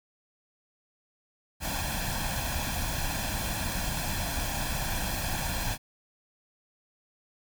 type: noise with comb filter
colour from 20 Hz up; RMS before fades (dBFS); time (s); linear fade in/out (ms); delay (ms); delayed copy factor
pink; -31; 1.6-5.78; 50; 1.2; +0.7
effects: none